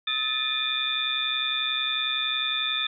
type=tone cluster; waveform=sine; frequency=1275 / 1756 / 2436 / 3486 / 3617 Hz; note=D#6 / A6 / D#7 / A7 / A7; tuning=+42 / -4 / -37 / -17 / +47 cents; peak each=-35 / -34 / -32 / -28 / -29 dBFS; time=0.07-2.87 s; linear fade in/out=5 ms; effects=none